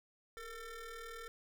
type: ring-modulated tone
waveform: 25% pulse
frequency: 444.6 Hz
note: A4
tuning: 18 cents sharp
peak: -39 dBFS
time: 0.37-1.28 s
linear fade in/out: 0 ms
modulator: 909 Hz
effects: none